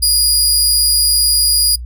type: tone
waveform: 20% pulse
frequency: 4879 Hz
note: D#8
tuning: 35 cents flat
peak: -4 dBFS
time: 0.02-1.76 s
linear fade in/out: 10 ms
effects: noise-tail reverb RT60 0.1 s tail -24 dB re dry + added 60 Hz sine -24 dBFS peak until 1.85 s